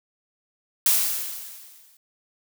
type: noise with exponential decay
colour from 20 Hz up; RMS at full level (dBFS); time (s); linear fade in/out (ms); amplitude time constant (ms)
blue; -17; 0.86-1.97; 2; 240
effects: none